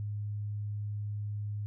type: tone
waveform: sine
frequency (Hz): 103.83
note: G#2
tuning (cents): 0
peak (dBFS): -33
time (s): 0-1.66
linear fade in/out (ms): 0
effects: none